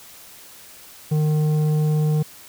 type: tone with tanh clipping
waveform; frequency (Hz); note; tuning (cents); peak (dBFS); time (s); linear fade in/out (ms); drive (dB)
sine; 152.8; D#3; -31; -18; 1.11-2.23; 10; 9
effects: white hiss -44 dBFS RMS until 2.48 s